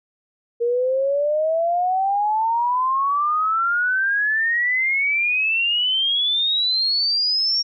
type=exponential sweep; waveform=sine; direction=up; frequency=466.6 to 5588 Hz; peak=-17 dBFS; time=0.6-7.63 s; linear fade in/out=20 ms; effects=none